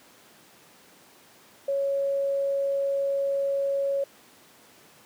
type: tone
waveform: sine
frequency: 554.4 Hz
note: C#5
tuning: in tune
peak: -23 dBFS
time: 1.68-4.04 s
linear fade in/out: 5 ms
effects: pink hiss -54 dBFS RMS until 5.05 s + high-pass 200 Hz 12 dB/octave